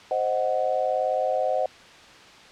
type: chord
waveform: sine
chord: C diminished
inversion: none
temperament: equal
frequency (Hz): 523.3 / 622.3 / 740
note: C5 / Eb5 / Gb5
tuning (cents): 0 / 0 / 0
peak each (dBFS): -26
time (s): 0.11-1.66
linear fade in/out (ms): 2
effects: white hiss -47 dBFS RMS until 2.51 s + low-pass 4000 Hz 12 dB/octave